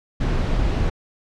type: noise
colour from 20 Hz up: brown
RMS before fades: -20 dBFS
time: 0.2-0.9 s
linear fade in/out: 10 ms
effects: low-pass 5000 Hz 12 dB/octave